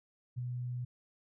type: tone with ADSR envelope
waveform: sine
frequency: 123.47 Hz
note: B2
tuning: in tune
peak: -32 dBFS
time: 0.36-0.85 s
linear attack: 27 ms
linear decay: 5 ms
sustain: -3 dB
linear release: 8 ms
effects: none